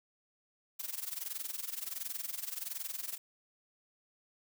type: noise with amplitude modulation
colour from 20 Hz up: blue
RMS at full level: -37 dBFS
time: 0.79-3.18 s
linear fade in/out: 10 ms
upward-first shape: sine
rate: 21.4 Hz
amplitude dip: 85%
effects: none